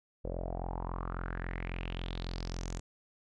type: tone with low-pass filter sweep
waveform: sawtooth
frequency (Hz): 43.65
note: F1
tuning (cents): 0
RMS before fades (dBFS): -38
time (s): 0.24-2.8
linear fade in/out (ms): 10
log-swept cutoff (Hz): 520 to 7300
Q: 5
effects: none